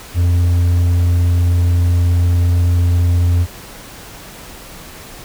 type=tone; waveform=triangle; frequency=87.31 Hz; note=F2; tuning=in tune; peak=-8 dBFS; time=0.14-3.47 s; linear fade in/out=50 ms; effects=pink hiss -35 dBFS RMS until 5.24 s